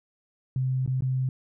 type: tone with dropouts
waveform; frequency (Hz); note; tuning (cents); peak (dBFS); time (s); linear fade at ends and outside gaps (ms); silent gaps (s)
sine; 130; C3; -11; -23; 0.56-1.29; 2; 0.862-0.876 / 1.008-1.022
effects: none